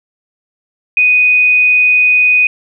sine tone, 2489 Hz, D#7, in tune, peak -6 dBFS, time 0.97-2.47 s, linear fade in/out 2 ms, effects none

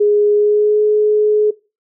sine tone with pitch glide, 415.3 to 423.3 Hz, G#4 to G#4, 0 to +33 cents, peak -9 dBFS, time 0-1.51 s, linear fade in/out 10 ms, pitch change +33 cents, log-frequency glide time 0.34-0.82 s, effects noise-tail reverb RT60 0.3 s tail -21 dB re dry

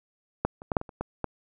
clicks, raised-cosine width 1 ms, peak -9 / -27 / -13 / -6 / -21 / -29 / -16 / -14 dBFS, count 8, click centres 0.45 / 0.619 / 0.718 / 0.768 / 0.814 / 0.892 / 1.01 / 1.243 s, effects none

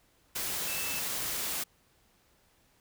sine tone in noise, 2638 Hz, E7, 1 cent sharp, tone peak -39 dBFS, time 0.67-1 s, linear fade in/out 10 ms, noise white, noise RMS -34 dBFS, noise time 0.35-1.64 s, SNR -8 dB, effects pink hiss -67 dBFS RMS until 2.8 s

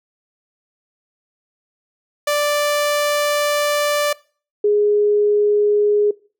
sawtooth / sine tone pair in turn, 587.3 / 415.3 Hz, D5 / G#4, 0 / 0 cents, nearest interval tritone, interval 600 cents, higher first, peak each -12 dBFS, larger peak neither, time 2.27-4.13 / 4.64-6.11 s, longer first, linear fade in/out 5 ms, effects noise-tail reverb RT60 0.4 s tail -22 dB re dry

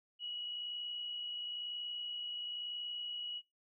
sine tone with amplitude modulation, 2918 Hz, F#7, 25 cents flat, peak -38 dBFS, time 0.19-3.42 s, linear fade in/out 50 ms, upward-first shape sine, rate 61 Hz, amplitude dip 30%, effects noise-tail reverb RT60 0.2 s tail -24 dB re dry

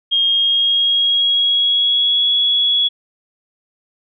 sine tone with pitch glide, 3239 to 3365 Hz, G#7 to G#7, -44 to +22 cents, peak -12 dBFS, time 0.11-2.89 s, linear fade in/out 20 ms, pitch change +66 cents, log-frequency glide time 0.25-2.31 s, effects none

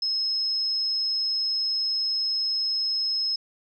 sine tone, 5170 Hz, E8, 34 cents flat, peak -23 dBFS, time 0.02-3.36 s, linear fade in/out 5 ms, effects none

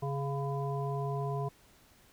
harmonic tone with a mistuned harmonic, 138.59 Hz, C#3, in tune, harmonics 1 / 3 / 5 / 7, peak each -33 / -38 / -40 / -41 dBFS, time 0.02-1.49 s, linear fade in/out 10 ms, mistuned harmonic 7, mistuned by +55 cents, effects pink hiss -62 dBFS RMS until 2.12 s

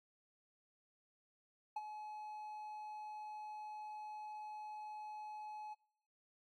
triangle tone with ADSR envelope, 850 Hz, G#5, 40 cents sharp, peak -35 dBFS, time 1.76-5.75 s, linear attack 6 ms, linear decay 34 ms, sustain -9 dB, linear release 25 ms, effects noise-tail reverb RT60 0.9 s tail -26 dB re dry + AAC 48 kbps

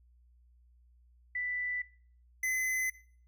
sine / square tone pair in turn, 1982 / 2033 Hz, B6 / B6, +6 / +50 cents, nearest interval unison, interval 44 cents, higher second, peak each -32 / -30 dBFS, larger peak second, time 1.35-1.82 / 2.43-2.9 s, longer neither, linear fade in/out 5 ms, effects noise-tail reverb RT60 0.5 s tail -19 dB re dry + added 60 Hz sine -60 dBFS peak until 3.27 s

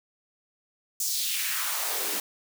white noise with high-pass filter sweep, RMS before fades -29 dBFS, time 1-2.2 s, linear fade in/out 2 ms, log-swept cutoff 6800 to 250 Hz, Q 2, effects none

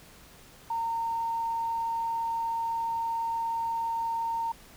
triangle tone with tanh clipping, 917 Hz, A#5, 29 cents flat, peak -27 dBFS, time 0.7-4.52 s, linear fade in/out 5 ms, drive 2 dB, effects pink hiss -53 dBFS RMS until 4.76 s

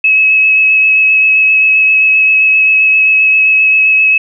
sine tone with vibrato, 2575 Hz, E7, 41 cents flat, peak -5 dBFS, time 0.04-4.18 s, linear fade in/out 5 ms, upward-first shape sine, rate 7.6 Hz, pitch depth 13 cents each way, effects none

